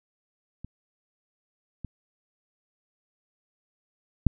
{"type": "clicks", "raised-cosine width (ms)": 5, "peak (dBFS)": [-26, -23, -6], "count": 3, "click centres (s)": [0.646, 1.847, 4.267], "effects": []}